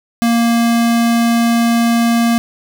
square tone, 233.1 Hz, A#3, in tune, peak -11 dBFS, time 0.22-2.38 s, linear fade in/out 0 ms, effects none

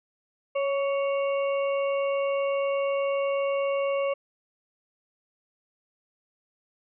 harmonic tone with a mistuned harmonic, 554.4 Hz, C#5, in tune, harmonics 1 / 2 / 4 / 5, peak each -24 / -34 / -39 / -39 dBFS, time 0.55-4.14 s, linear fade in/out 10 ms, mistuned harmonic 2, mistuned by +22 cents, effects none

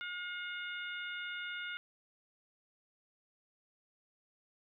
harmonic tone, 716 Hz, F5, 43 cents sharp, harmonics 2 / 3 / 4 / 5, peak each -41 / -45 / -47 / -49 dBFS, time 0.01-1.77 s, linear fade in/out 0 ms, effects none

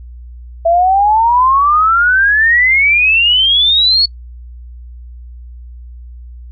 sine exponential sweep, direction up, 659.3 to 4435 Hz, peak -7 dBFS, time 0.65-4.06 s, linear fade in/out 10 ms, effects noise-tail reverb RT60 0.1 s tail -24 dB re dry + added 60 Hz sine -29 dBFS peak until 6.51 s

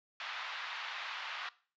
pink band-pass noise, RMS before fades -42 dBFS, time 0.2-1.49 s, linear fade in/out 2 ms, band 960 to 3800 Hz, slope 24 dB/octave, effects noise-tail reverb RT60 0.4 s tail -19 dB re dry + resampled to 16000 Hz

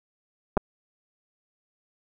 clicks, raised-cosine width 1 ms, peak -8 dBFS, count 2, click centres 0.57 / 0.575 s, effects none

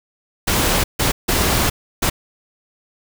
pink noise bursts at uneven times, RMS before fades -17 dBFS, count 4, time 0.47-0.84 / 0.99-1.12 / 1.28-1.7 / 2.02-2.1 s, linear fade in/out 10 ms, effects none

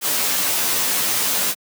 white noise with comb filter, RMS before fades -20 dBFS, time 0.01-1.55 s, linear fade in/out 50 ms, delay 13 ms, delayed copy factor -0.9, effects high-pass 150 Hz 12 dB/octave

